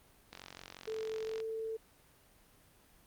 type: click train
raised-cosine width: 0.2 ms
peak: -29 dBFS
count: 50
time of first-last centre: 0.33-1.402 s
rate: 45.7 Hz
type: tone with pitch glide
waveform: sine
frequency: 440 to 445.1 Hz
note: A4 to A4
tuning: 0 to +20 cents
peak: -36 dBFS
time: 0.87-1.77 s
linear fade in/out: 10 ms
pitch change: +20 cents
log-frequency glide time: 1.23-1.44 s
effects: pink hiss -64 dBFS RMS until 3.06 s + Opus 32 kbps